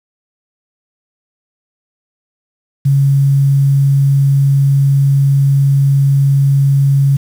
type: tone with quantisation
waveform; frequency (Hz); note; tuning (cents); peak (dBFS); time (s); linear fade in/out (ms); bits
sine; 138.59; C#3; 0; -7; 2.85-7.17; 10; 6
effects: none